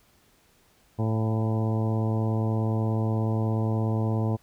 harmonic tone with a mistuned harmonic, 110.4 Hz, A2, 6 cents sharp, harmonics 1 / 2 / 3 / 4 / 5 / 6 / 7 / 8 / 9, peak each -24 / -30 / -34 / -36 / -38 / -40 / -41 / -42 / -43 dBFS, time 0.98-4.37 s, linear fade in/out 20 ms, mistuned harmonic 6, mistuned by +34 cents, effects pink hiss -62 dBFS RMS until 4.42 s

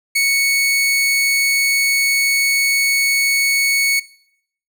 sawtooth tone, 2217 Hz, C#7, in tune, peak -10 dBFS, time 0.15-4 s, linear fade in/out 10 ms, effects noise-tail reverb RT60 0.7 s tail -21 dB re dry

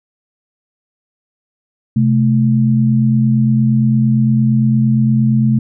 sine tone pair together, 129.28 / 218 Hz, C3 / A3, -20 / -16 cents, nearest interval major sixth, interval 904 cents, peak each -12 dBFS, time 1.96-5.59 s, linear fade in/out 5 ms, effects none

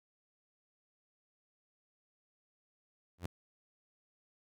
sawtooth tone with exponential growth, 87.31 Hz, F2, in tune, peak -29 dBFS, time 3.18-3.26 s, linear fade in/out 5 ms, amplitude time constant 17 ms, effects none

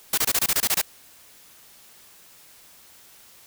white noise bursts, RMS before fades -21 dBFS, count 10, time 0.13-0.816 s, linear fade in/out 5 ms, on 47 ms, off 24 ms, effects white hiss -51 dBFS RMS until 3.46 s

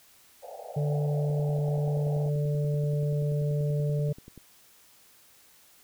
pink band-pass noise, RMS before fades -42 dBFS, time 0.42-2.3 s, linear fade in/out 20 ms, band 480 to 810 Hz, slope 96 dB/octave
harmonic tone, 146.83 Hz, D3, in tune, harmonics 1 / 3 / 4, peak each -25 / -35 / -37 dBFS, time 0.76-4.13 s, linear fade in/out 10 ms
click train, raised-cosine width 3 ms, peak -33 dBFS, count 33, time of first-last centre 1.3-4.377 s, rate 10.4 Hz
effects white hiss -58 dBFS RMS until 5.83 s

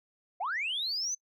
sine linear sweep, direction up, 641 to 6272 Hz, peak -29 dBFS, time 0.4-1.15 s, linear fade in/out 10 ms, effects noise-tail reverb RT60 0.1 s tail -25 dB re dry + tanh soft clip ceiling -26 dBFS

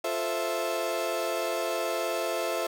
35% pulse chord, F major seventh, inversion none, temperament equal, 349.2 / 440 / 523.3 / 659.3 Hz, F4 / A4 / C5 / E5, 0 / 0 / 0 / 0 cents, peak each -34 / -34 / -32 / -29 dBFS, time 0.04-2.67 s, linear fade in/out 5 ms, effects none

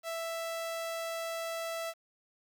sawtooth tone, 661 Hz, E5, 5 cents sharp, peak -31 dBFS, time 0.03-1.94 s, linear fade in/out 50 ms, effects 10-bit

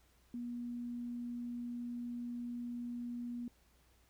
sine tone, 240.5 Hz, B3, 46 cents flat, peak -39 dBFS, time 0.34-3.48 s, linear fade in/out 2 ms, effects added 60 Hz sine -69 dBFS peak until 4.09 s + pink hiss -71 dBFS RMS until 4.09 s

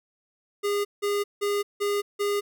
square tone bursts, 407.8 Hz, G#4, 32 cents flat, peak -24 dBFS, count 5, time 0.63-2.41 s, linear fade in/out 20 ms, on 220 ms, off 170 ms, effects none

